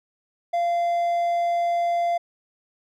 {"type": "tone", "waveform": "triangle", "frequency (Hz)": 690, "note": "F5", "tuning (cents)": -21, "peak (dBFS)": -18, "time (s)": [0.53, 2.18], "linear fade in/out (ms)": 10, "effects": []}